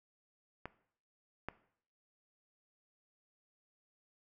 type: clicks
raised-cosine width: 0.5 ms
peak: -26 / -23 dBFS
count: 2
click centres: 0.656 / 1.486 s
effects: noise-tail reverb RT60 0.6 s tail -17 dB re dry